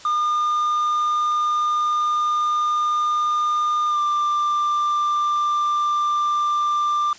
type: tone with pitch glide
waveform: triangle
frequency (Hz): 1211 to 1187.4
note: D#6 to D6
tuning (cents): -47 to +19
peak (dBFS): -16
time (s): 0.05-7.13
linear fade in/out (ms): 2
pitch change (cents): -34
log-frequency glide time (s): 3.88-3.99
effects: white hiss -43 dBFS RMS until 7.18 s + resampled to 16000 Hz